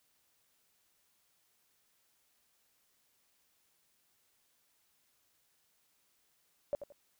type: tone with echo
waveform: sine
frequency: 576 Hz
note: D5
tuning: 34 cents flat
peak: -29 dBFS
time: 6.73-6.75 s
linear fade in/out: 0 ms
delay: 86 ms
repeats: 2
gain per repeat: -11 dB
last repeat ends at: 6.922 s
effects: white hiss -74 dBFS RMS until 7.19 s